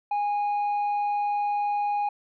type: tone with tanh clipping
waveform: sine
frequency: 823 Hz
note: G#5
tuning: 16 cents flat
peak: -24 dBFS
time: 0.11-2.09 s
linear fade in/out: 5 ms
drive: 3 dB
effects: none